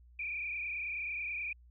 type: tone with frequency modulation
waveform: sine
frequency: 2400 Hz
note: D7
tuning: 37 cents sharp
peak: -35 dBFS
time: 0.19-1.53 s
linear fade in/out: 5 ms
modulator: 29.3 Hz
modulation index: 3
effects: added 60 Hz sine -56 dBFS peak until 1.7 s